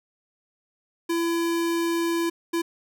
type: tone bursts at uneven times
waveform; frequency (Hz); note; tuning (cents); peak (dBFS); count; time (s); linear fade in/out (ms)
square; 336.5; E4; +36; -23; 2; 1.09-2.3 / 2.53-2.62; 10
effects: none